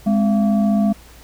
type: tone with frequency modulation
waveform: sine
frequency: 207.7 Hz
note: G#3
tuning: in tune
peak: -13 dBFS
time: 0.06-0.93 s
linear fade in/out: 10 ms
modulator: 470 Hz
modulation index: 0.62
effects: added 58 Hz sine -44 dBFS peak until 1.23 s + pink hiss -46 dBFS RMS until 1.23 s